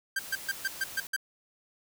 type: tone bursts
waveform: 45% pulse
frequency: 1576 Hz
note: G6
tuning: 9 cents sharp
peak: -27 dBFS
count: 7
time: 0.16-1.164 s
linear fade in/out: 5 ms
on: 32 ms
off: 130 ms
type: noise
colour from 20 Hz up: white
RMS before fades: -43 dBFS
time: 0.19-1.07 s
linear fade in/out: 2 ms
effects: none